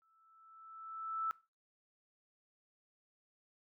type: tone with exponential growth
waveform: sine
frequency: 1318.5 Hz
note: E6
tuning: in tune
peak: -32 dBFS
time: 0.02-1.31 s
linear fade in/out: 0 ms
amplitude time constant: 280 ms
effects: noise-tail reverb RT60 0.3 s tail -20 dB re dry